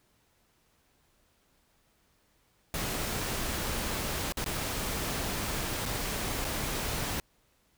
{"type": "noise with dropouts", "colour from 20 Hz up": "pink", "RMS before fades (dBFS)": -33, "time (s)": [2.74, 7.2], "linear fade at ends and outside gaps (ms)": 1, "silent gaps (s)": [[4.323, 4.371], [4.443, 4.461], [5.855, 5.86], [6.445, 6.449]], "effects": ["pink hiss -69 dBFS RMS until 7.77 s"]}